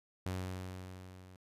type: tone with level ramp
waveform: sawtooth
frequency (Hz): 92.5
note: F#2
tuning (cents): 0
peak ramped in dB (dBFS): -31 to -50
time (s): 0.26-1.36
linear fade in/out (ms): 0
effects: resampled to 32000 Hz